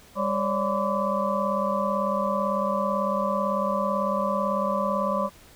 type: tone cluster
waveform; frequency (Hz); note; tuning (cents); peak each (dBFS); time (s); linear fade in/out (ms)
sine; 200.1 / 549 / 587 / 1012 / 1154; G3 / C#5 / D5 / B5 / D6; +36 / -17 / -1 / +42 / -31; -29; 0.15-5.3; 50
effects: pink hiss -52 dBFS RMS until 5.55 s